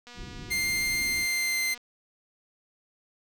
click train, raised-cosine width 0.2 ms, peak -30 dBFS, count 414, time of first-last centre 0.07-1.777 s, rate 242 Hz
pink low-pass noise, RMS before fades -42 dBFS, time 0.14-1.27 s, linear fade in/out 50 ms, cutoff 390 Hz, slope 96 dB/octave
sawtooth tone with pitch glide, 2102 to 2080 Hz, C7 to C7, +7 to -11 cents, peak -22 dBFS, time 0.5-1.75 s, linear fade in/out 20 ms, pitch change -18 cents, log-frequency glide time 1.05-1.62 s
effects none

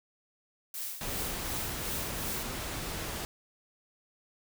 blue noise with tremolo, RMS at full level -36 dBFS, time 0.74-2.43 s, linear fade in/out 2 ms, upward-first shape triangle, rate 2.7 Hz, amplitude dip 75%
pink noise, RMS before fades -37 dBFS, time 1.01-3.25 s, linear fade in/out 0 ms
effects none

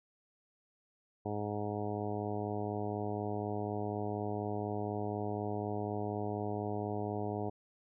harmonic tone, 104.1 Hz, G#2, 5 cents sharp, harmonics 1 / 2 / 3 / 4 / 5 / 6 / 7 / 8 / 9, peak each -40 / -42 / -42 / -40 / -47 / -45 / -42 / -49 / -50 dBFS, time 1.25-7.5 s, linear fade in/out 10 ms, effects none

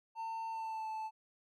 triangle tone with pitch glide, 900 to 876.4 Hz, A5 to A5, +39 to -7 cents, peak -36 dBFS, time 0.15-1.11 s, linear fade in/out 50 ms, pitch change -46 cents, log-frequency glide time 0.51-0.88 s, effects none

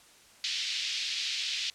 white band-pass noise, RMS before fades -33 dBFS, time 0.44-1.7 s, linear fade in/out 0 ms, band 2500 to 4800 Hz, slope 24 dB/octave, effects white hiss -57 dBFS RMS until 1.74 s + low-pass 9000 Hz 12 dB/octave

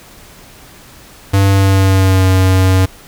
square tone with pitch glide, 98 to 93.9 Hz, G2 to F#2, 0 to +26 cents, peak -8 dBFS, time 1.33-2.86 s, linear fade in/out 10 ms, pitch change -74 cents, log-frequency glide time 1.47-2.26 s, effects pink hiss -39 dBFS RMS until 3.07 s

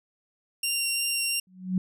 15% pulse tone with vibrato, 2768 Hz, F7, 16 cents flat, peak -18 dBFS, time 0.63-1.4 s, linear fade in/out 5 ms, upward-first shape triangle, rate 2.9 Hz, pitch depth 10 cents each way
sine tone with exponential growth, 185 Hz, F#3, in tune, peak -19 dBFS, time 1.47-1.78 s, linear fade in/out 2 ms, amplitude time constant 67 ms
effects none

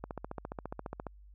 click train, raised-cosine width 1 ms, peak -24 dBFS, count 16, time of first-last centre 0.04-1.067 s, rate 14.6 Hz, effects added 50 Hz sine -52 dBFS peak until 1.34 s

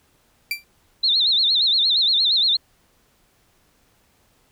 30% pulse tone with exponential decay, 2352 Hz, D7, 2 cents sharp, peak -16 dBFS, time 0.51-0.64 s, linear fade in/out 2 ms, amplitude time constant 28 ms
sine tone with vibrato, 3900 Hz, B7, 23 cents flat, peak -15 dBFS, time 1.03-2.57 s, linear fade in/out 10 ms, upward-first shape sine, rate 8.6 Hz, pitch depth 170 cents each way
effects pink hiss -61 dBFS RMS until 4.51 s

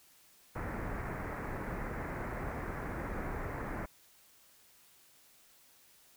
pink low-pass noise, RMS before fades -39 dBFS, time 0.55-3.86 s, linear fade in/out 10 ms, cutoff 2100 Hz, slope 48 dB/octave, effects white hiss -63 dBFS RMS until 6.16 s

